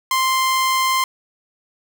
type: tone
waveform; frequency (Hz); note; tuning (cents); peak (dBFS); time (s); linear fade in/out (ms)
sawtooth; 1046.5; C6; 0; -12; 0.11-1.04; 2
effects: 8-bit